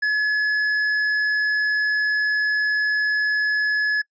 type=tone with tanh clipping; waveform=sine; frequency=1703 Hz; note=G#6; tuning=43 cents sharp; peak=-19 dBFS; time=0.02-4.02 s; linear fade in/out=10 ms; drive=7 dB; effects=noise-tail reverb RT60 0.1 s tail -26 dB re dry + resampled to 16000 Hz